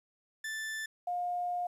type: tone pair in turn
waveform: 40% pulse / sine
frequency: 1760 / 710.7 Hz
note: A6 / F5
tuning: 0 / +30 cents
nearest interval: octave + major third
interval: 1570 cents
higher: first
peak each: -35 / -31 dBFS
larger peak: second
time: 0.44-0.86 / 1.07-1.67 s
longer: second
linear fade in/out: 5 ms
effects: resampled to 32000 Hz + 11-bit